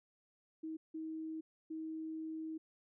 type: tone bursts at uneven times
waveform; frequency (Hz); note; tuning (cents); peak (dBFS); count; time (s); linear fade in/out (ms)
sine; 318; D#4; +38; -40; 3; 0.63-0.77 / 0.94-1.41 / 1.7-2.58; 10
effects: none